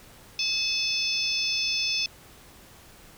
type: harmonic tone with a mistuned harmonic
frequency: 873 Hz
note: A5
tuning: 14 cents flat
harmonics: 3 / 4 / 5 / 6 / 7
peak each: -30 / -32 / -35 / -27 / -36 dBFS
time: 0.39-2.06 s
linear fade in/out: 2 ms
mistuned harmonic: 3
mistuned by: -24 cents
effects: pink hiss -51 dBFS RMS until 3.17 s